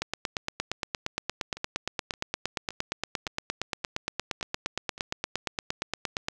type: two click trains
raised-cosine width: 0.2 ms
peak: -11 / -24 dBFS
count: 55 / 7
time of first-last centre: 0.02-6.285 / 1.57-4.979 s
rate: 8.62 / 1.76 Hz
effects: none